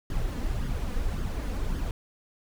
brown noise with flanger, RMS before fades -29 dBFS, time 0.1-1.91 s, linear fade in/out 2 ms, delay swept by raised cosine 0.6 to 4.1 ms, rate 1.8 Hz, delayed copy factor +0.55, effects none

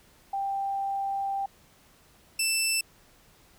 sine / 15% pulse tone pair in turn, 788 / 2657 Hz, G5 / E7, +9 / +13 cents, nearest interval octave + major sixth, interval 2104 cents, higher second, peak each -27 / -17 dBFS, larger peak second, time 0.33-1.46 / 2.39-2.81 s, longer first, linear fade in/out 5 ms, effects pink hiss -59 dBFS RMS until 3.58 s

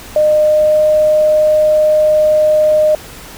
sine tone with pitch glide, 609 to 613.2 Hz, D#5 to D#5, -37 to -25 cents, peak -7 dBFS, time 0.16-2.95 s, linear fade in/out 2 ms, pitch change +12 cents, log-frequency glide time 0.36-0.83 s, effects pink hiss -33 dBFS RMS until 3.37 s

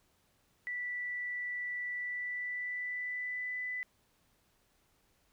sine tone with pitch glide, 1966 to 1995.7 Hz, B6 to B6, -8 to +18 cents, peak -35 dBFS, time 0.67-3.83 s, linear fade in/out 0 ms, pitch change +26 cents, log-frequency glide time 1.93-3.58 s, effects pink hiss -72 dBFS RMS until 5.32 s

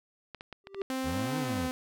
clicks, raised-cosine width 0.3 ms, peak -26 dBFS, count 7, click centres 0.347 / 0.409 / 0.527 / 0.671 / 0.746 / 0.816 / 0.905 s
triangle tone with exponential growth, 392 Hz, G4, in tune, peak -26 dBFS, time 0.64-0.82 s, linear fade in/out 1 ms, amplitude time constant 39 ms
sawtooth tone with pitch glide, 261.6 to 256.1 Hz, C4 to C4, 0 to -37 cents, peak -27 dBFS, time 0.9-1.71 s, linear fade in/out 0 ms, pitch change -37 cents, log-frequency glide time 1.2-1.45 s
25% pulse exponential two-way sweep, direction up then down, 70 to 160 to 70 Hz, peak -30 dBFS, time 1.03-1.7 s, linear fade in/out 50 ms, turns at 1.38 s
effects none

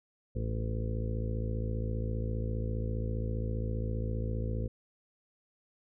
harmonic tone with a mistuned harmonic, 55 Hz, A1, in tune, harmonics 1 / 2 / 3 / 4 / 5 / 6 / 7 / 8 / 9, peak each -34 / -34 / -47 / -41 / -50 / -47 / -49 / -45 / -44 dBFS, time 0.35-4.68 s, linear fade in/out 10 ms, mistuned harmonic 9, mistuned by +33 cents, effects none

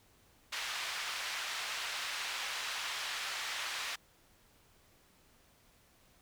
white band-pass noise, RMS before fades -39 dBFS, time 0.52-3.96 s, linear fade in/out 10 ms, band 1000 to 3700 Hz, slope 12 dB/octave, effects pink hiss -66 dBFS RMS until 6.21 s

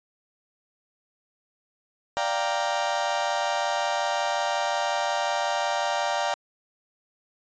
35% pulse chord, G minor seventh, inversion second, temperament equal, 587.3 / 698.5 / 784 / 932.3 Hz, D5 / F5 / G5 / Bb5, 0 / 0 / 0 / 0 cents, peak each -28 dBFS, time 2.17-6.34 s, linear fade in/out 0 ms, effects resampled to 16000 Hz

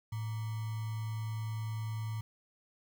sine tone with sample-and-hold, 110 Hz, A2, in tune, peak -34 dBFS, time 0.12-2.21 s, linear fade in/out 5 ms, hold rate 1050 Hz, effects none

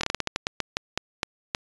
slowing click train, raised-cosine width 0.2 ms, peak -7 dBFS, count 14, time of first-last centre 0.01-1.549 s, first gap 24 ms, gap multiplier 1.24, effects resampled to 22050 Hz

